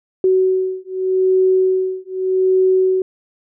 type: beating tone pair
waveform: sine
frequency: 374.4 / 375.23 Hz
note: F#4 / F#4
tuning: +20 / +24 cents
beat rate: 0.83 Hz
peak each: -16 dBFS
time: 0.24-3.02 s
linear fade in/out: 2 ms
effects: none